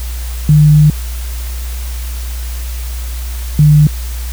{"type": "tone pair in turn", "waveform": "sine", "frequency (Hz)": [150.7, 150.02], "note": ["D3", "D3"], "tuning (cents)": [45, 37], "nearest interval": "unison", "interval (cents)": 8, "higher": "first", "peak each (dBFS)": -3, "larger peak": "neither", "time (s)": [[0.49, 0.9], [3.59, 3.87]], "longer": "first", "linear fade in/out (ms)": 2, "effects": ["added 60 Hz sine -18 dBFS peak until 4.32 s", "white hiss -31 dBFS RMS until 4.32 s"]}